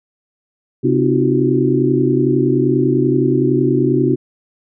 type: tone cluster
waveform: sine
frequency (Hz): 133.8 / 254.4 / 305.8 / 348.2 / 378.7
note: C3 / C4 / D#4 / F4 / F#4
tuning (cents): +39 / -48 / -30 / -5 / +40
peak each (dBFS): -18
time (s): 0.83-4.16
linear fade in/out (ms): 20
effects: none